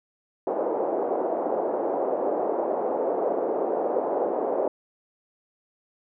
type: band-pass noise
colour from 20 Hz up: pink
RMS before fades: -26 dBFS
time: 0.47-4.68 s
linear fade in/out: 2 ms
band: 380 to 720 Hz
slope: 24 dB/octave
effects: none